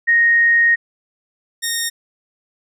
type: tone pair in turn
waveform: sine / 10% pulse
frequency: 1864.7 / 1848.6 Hz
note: A#6 / A#6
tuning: 0 / -15 cents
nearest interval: unison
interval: 15 cents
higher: first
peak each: -10 dBFS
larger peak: neither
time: 0.07-0.76 / 1.62-1.9 s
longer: first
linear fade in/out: 20 ms
effects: none